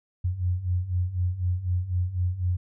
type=beating tone pair; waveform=sine; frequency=87.6 / 91.6 Hz; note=F2 / F#2; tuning=+6 / -17 cents; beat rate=4 Hz; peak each=-29 / -25 dBFS; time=0.24-2.57 s; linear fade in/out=10 ms; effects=none